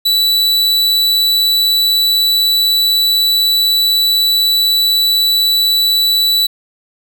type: tone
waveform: 45% pulse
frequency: 3952 Hz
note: B7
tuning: in tune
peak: -10 dBFS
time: 0.05-6.47 s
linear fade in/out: 10 ms
effects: none